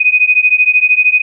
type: beating tone pair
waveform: sine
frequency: 2489 / 2502 Hz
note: D#7 / D#7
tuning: 0 / +9 cents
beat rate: 13 Hz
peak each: -10 dBFS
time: 0-1.22 s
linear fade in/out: 10 ms
effects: none